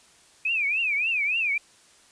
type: tone with vibrato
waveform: sine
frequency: 2480 Hz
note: D#7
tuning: 6 cents flat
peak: -22 dBFS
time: 0.45-1.58 s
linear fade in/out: 5 ms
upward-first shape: triangle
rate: 3.5 Hz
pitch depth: 220 cents each way
effects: white hiss -56 dBFS RMS until 2.11 s + resampled to 22050 Hz